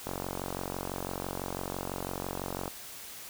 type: click train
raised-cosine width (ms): 1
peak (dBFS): -20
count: 121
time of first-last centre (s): 0.07-2.679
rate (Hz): 46
effects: white hiss -45 dBFS RMS until 3.29 s